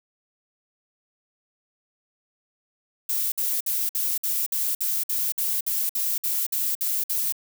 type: noise bursts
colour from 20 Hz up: violet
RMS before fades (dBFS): -25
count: 15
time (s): 3.09-7.324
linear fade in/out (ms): 5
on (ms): 230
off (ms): 56
effects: none